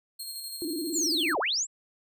20% pulse tone with tremolo, 4238 Hz, C8, 21 cents sharp, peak -29 dBFS, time 0.19-1.34 s, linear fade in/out 10 ms, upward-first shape square, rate 12 Hz, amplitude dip 30%
sine tone with vibrato, 321 Hz, E4, 46 cents flat, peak -30 dBFS, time 0.62-1.35 s, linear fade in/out 0 ms, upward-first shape square, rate 18 Hz, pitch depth 120 cents each way
sine linear two-way sweep, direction down then up, 7902 to 370 to 7902 Hz, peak -25 dBFS, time 0.92-1.67 s, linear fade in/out 50 ms, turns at 1.39 s
effects none

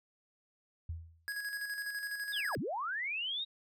sine tone with exponential decay, 82.41 Hz, E2, in tune, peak -34 dBFS, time 0.89-1.28 s, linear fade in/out 5 ms, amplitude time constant 84 ms
square tone with tremolo, 1661.2 Hz, G#6, in tune, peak -36 dBFS, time 1.28-2.55 s, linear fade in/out 0 ms, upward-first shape square, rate 12 Hz, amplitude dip 45%
sine linear two-way sweep, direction down then up, 3825 to 92.5 to 3825 Hz, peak -34 dBFS, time 2.32-3.45 s, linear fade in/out 20 ms, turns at 2.58 s
effects none

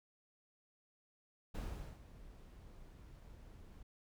brown noise with ADSR envelope, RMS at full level -40 dBFS, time 1.54-3.83 s, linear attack 13 ms, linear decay 430 ms, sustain -16 dB, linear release 5 ms, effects none

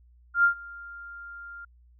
sine tone with ADSR envelope, 1396.9 Hz, F6, in tune, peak -15 dBFS, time 0.34-1.65 s, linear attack 100 ms, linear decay 100 ms, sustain -24 dB, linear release 6 ms, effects added 60 Hz sine -54 dBFS peak until 1.99 s

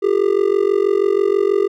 triangle tone with amplitude modulation, 399.3 Hz, G4, 32 cents sharp, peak -7 dBFS, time 0.02-1.68 s, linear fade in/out 20 ms, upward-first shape sine, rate 46.2 Hz, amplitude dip 95%, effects none

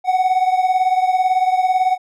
triangle beating tone pair, 740 / 758 Hz, F#5 / F#5, 0 / +42 cents, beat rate 18 Hz, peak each -13 / -17 dBFS, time 0.04-1.98 s, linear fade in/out 50 ms, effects none

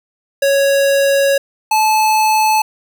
square tone pair in turn, 554.4 / 867.2 Hz, C#5 / A5, 0 / -25 cents, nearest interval minor sixth, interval 775 cents, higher second, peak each -11 dBFS, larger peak neither, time 0.42-1.38 / 1.71-2.62 s, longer first, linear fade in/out 5 ms, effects none

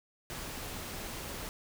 pink noise, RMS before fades -41 dBFS, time 0.3-1.49 s, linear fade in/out 0 ms, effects none

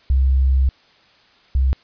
sine tone pair in turn, 66.1 / 65.85 Hz, C2 / C2, +18 / +12 cents, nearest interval unison, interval 6 cents, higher first, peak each -12 / -13 dBFS, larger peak first, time 0.1-0.69 / 1.55-1.73 s, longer first, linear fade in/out 0 ms, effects white hiss -53 dBFS RMS until 1.83 s + resampled to 11025 Hz

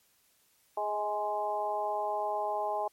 harmonic tone with a mistuned harmonic, 208.2 Hz, G#3, 5 cents sharp, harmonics 2 / 3 / 4 / 5, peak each -39 / -34 / -32 / -38 dBFS, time 0.77-2.88 s, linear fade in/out 5 ms, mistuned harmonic 3, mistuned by +23 cents, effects white hiss -68 dBFS RMS until 2.92 s + MP3 64 kbps

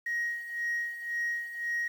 sine tone with tremolo, 1885 Hz, A#6, 19 cents sharp, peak -26 dBFS, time 0.06-1.88 s, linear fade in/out 5 ms, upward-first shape sine, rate 1.9 Hz, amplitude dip 75%, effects tanh soft clip ceiling -26 dBFS + 9-bit

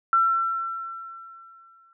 sine tone with exponential decay, 1348 Hz, E6, 38 cents sharp, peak -15 dBFS, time 0.13-1.93 s, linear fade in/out 1 ms, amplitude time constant 390 ms, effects none

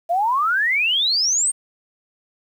sine exponential sweep, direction up, 659.3 to 8870 Hz, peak -16 dBFS, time 0.09-1.52 s, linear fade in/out 20 ms, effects 8-bit

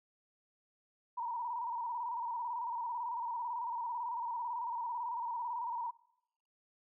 sine tone with vibrato, 949 Hz, A#5, 31 cents sharp, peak -35 dBFS, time 1.17-5.91 s, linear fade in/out 10 ms, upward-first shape square, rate 18 Hz, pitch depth 57 cents each way, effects noise-tail reverb RT60 0.7 s tail -21 dB re dry

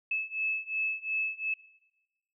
sine beating tone pair, 2603 / 2605.8 Hz, E7 / E7, -22 / -21 cents, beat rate 2.8 Hz, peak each -33 / -32 dBFS, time 0.11-1.54 s, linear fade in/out 5 ms, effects noise-tail reverb RT60 1.0 s tail -18 dB re dry

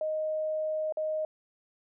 sine tone with dropouts, 622.3 Hz, D#5, in tune, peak -28 dBFS, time 0.01-1.25 s, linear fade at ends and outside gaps 2 ms, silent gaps 0.924-0.971 s, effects none

